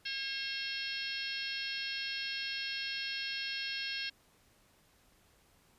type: harmonic tone with a mistuned harmonic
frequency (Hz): 540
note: C#5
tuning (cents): -45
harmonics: 3 / 4 / 5 / 6 / 7 / 8 / 9 / 10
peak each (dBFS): -43 / -47 / -41 / -43 / -47 / -42 / -52 / -45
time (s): 0.05-4.1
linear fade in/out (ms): 10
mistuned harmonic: 9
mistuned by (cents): +22
effects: pink hiss -67 dBFS RMS until 5.78 s + resampled to 32000 Hz